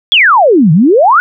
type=exponential two-way sweep; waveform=sine; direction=down then up; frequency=3520 to 146.83 to 1518 Hz; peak=-3 dBFS; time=0.12-1.2 s; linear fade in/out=0 ms; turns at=0.72 s; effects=none